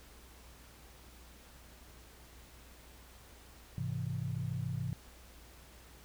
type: chord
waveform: sine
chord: Ab augmented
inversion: none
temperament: equal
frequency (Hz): 103.83 / 130.81 / 164.81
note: Ab2 / C3 / E3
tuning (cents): 0 / 0 / 0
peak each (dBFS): -39 / -37 / -40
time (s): 3.78-4.93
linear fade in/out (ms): 0
effects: added 60 Hz sine -57 dBFS peak until 6.04 s + pink hiss -58 dBFS RMS until 6.04 s